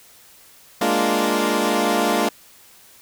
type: chord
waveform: 15% pulse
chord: Bb dominant seventh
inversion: third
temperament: equal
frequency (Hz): 207.7 / 233.1 / 293.7 / 349.2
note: Ab3 / Bb3 / D4 / F4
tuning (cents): 0 / 0 / 0 / 0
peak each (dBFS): -17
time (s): 0.81-2.29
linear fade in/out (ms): 5
effects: white hiss -49 dBFS RMS until 3.01 s